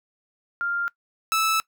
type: tone pair in turn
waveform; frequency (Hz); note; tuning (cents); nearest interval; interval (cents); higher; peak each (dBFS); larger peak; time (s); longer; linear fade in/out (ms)
sine / sawtooth; 1397 / 1310.7; F6 / E6; 0 / -10; minor second; 110; first; -23 / -16; second; 0.61-0.88 / 1.32-1.6; second; 0
effects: noise-tail reverb RT60 0.1 s tail -21 dB re dry